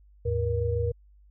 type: tone cluster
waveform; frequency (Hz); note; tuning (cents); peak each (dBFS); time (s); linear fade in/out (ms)
sine; 78.4 / 105.3 / 474.8; D#2 / G#2 / A#4; +14 / +24 / +32; -29 / -28 / -28; 0.25-0.92; 10
effects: added 50 Hz sine -53 dBFS peak until 1.3 s